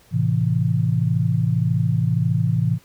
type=chord; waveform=sine; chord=A minor; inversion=none; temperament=equal with one note detuned; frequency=110 / 131.8 / 164.81 Hz; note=A2 / C3 / E3; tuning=0 / +13 / 0 cents; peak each=-21 dBFS; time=0.11-2.79 s; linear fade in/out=50 ms; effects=pink hiss -54 dBFS RMS until 2.84 s